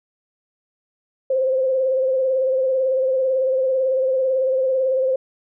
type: tone with vibrato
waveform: sine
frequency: 523.3 Hz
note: C5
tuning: in tune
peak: -16 dBFS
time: 1.3-5.16 s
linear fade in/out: 5 ms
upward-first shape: sine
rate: 18 Hz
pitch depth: 39 cents each way
effects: none